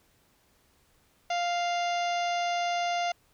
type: harmonic tone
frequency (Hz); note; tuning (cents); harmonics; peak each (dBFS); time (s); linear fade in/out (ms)
698.5; F5; 0; 1 / 2 / 3 / 4 / 5 / 6 / 7 / 8 / 9; -27 / -39 / -37 / -39 / -42 / -47 / -45 / -51 / -46; 1.3-3.12; 5
effects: pink hiss -66 dBFS RMS until 3.33 s